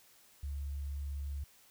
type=tone; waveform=sine; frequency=70.7 Hz; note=C#2; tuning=35 cents sharp; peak=-36 dBFS; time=0.43-1.44 s; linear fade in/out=5 ms; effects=white hiss -63 dBFS RMS until 1.7 s